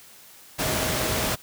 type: tone in noise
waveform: sine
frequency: 630 Hz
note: D#5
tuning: 21 cents sharp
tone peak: -34 dBFS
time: 0.58-1.36 s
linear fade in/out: 20 ms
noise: pink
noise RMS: -25 dBFS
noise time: 0.58-1.36 s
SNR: -12 dB
effects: white hiss -49 dBFS RMS until 1.42 s + high-pass 60 Hz 12 dB/octave